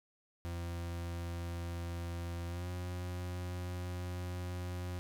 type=tone with pitch glide; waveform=40% pulse; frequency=85.9 to 89.39 Hz; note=F2 to F2; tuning=-28 to +41 cents; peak=-37 dBFS; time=0.45-4.99 s; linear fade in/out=0 ms; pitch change=+69 cents; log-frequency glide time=2.47-2.68 s; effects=none

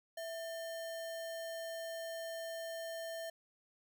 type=tone with sample-and-hold; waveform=sine; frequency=659.3 Hz; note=E5; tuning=in tune; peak=-40 dBFS; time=0.17-3.3 s; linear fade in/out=5 ms; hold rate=2450 Hz; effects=none

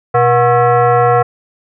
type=tone with frequency modulation; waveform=sine; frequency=123.47 Hz; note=B2; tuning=in tune; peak=-7 dBFS; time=0.14-1.23 s; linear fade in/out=10 ms; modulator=605 Hz; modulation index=1.8; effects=none

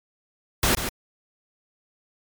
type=noise with echo; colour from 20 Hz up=pink; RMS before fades=-20 dBFS; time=0.63-0.75 s; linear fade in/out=2 ms; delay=140 ms; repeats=1; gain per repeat=-8 dB; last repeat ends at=0.89 s; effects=MP3 96 kbps

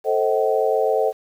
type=chord; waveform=sine; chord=A diminished seventh; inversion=none; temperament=just; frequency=440 / 528 / 633.6 / 760.3 Hz; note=A4 / C5 / Eb5 / Gb5; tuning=0 / +16 / +31 / +47 cents; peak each=-20 / -22 / -23 / -24 dBFS; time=0.04-1.13 s; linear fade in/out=50 ms; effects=8-bit

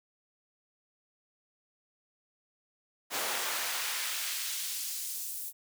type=noise with high-pass filter sweep; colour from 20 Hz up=pink; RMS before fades=-35 dBFS; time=3.1-5.53 s; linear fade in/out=50 ms; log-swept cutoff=520 to 11000 Hz; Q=0.73; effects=none

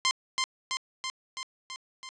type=tone with echo; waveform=10% pulse; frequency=1046.5 Hz; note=C6; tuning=in tune; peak=-14 dBFS; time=0.05-0.11 s; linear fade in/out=0 ms; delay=330 ms; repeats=6; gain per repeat=-3 dB; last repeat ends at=2.09 s; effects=resampled to 22050 Hz

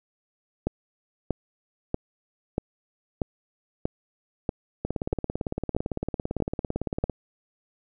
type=two click trains; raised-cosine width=2 ms; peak=-14 / -11 dBFS; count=41 / 11; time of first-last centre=4.85-7.097 / 0.67-7.039 s; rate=17.8 / 1.57 Hz; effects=none

